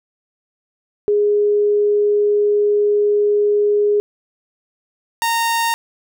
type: tone pair in turn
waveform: sine / sawtooth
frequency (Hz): 414 / 922.7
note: G#4 / A#5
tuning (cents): -5 / -18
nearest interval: octave + major second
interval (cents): 1387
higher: second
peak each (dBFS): -12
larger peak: neither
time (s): 1.08-4 / 5.22-5.74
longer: first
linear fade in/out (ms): 0
effects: none